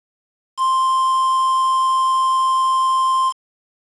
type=tone with quantisation; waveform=triangle; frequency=1048 Hz; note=C6; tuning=2 cents sharp; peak=-12 dBFS; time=0.57-3.33 s; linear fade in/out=50 ms; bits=5; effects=resampled to 22050 Hz